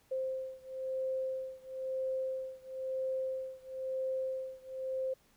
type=beating tone pair; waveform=sine; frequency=523.3 / 524.3 Hz; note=C5 / C5; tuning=0 / +3 cents; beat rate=1 Hz; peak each=-37 / -38 dBFS; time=0.11-5.14 s; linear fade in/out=10 ms; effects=pink hiss -68 dBFS RMS until 5.36 s

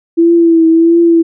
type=tone with vibrato; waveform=sine; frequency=332.1 Hz; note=E4; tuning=13 cents sharp; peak=-4 dBFS; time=0.17-1.23 s; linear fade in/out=20 ms; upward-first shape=triangle; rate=1.5 Hz; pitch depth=45 cents each way; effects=none

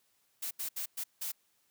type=noise bursts at uneven times; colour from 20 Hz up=blue; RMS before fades=-37 dBFS; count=5; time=0.42-0.51 / 0.59-0.69 / 0.76-0.86 / 0.97-1.04 / 1.21-1.32 s; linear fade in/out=10 ms; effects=white hiss -73 dBFS RMS until 1.7 s + high-pass 80 Hz 12 dB/octave

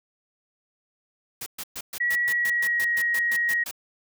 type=noise bursts; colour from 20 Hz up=white; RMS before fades=-34 dBFS; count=14; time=1.41-3.712 s; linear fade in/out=5 ms; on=53 ms; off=120 ms
type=tone with pitch glide; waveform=sine; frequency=1925 to 1890.8 Hz; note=B6 to A#6; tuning=-45 to +24 cents; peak=-21 dBFS; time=2-3.64 s; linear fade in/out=10 ms; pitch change=-31 cents; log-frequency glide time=2.28-2.89 s
effects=none

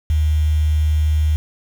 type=tone with quantisation; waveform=sine; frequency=76.7 Hz; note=D#2; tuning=24 cents flat; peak=-13 dBFS; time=0.1-1.36 s; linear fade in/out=0 ms; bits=6; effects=none

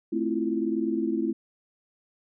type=chord; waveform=sine; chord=F major seventh; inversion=first; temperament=equal; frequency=220 / 261.6 / 329.6 / 349.2 Hz; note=A3 / C4 / E4 / F4; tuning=0 / 0 / 0 / 0 cents; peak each=-30 / -31 / -27 / -33 dBFS; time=0.12-1.33 s; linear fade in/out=10 ms; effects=none

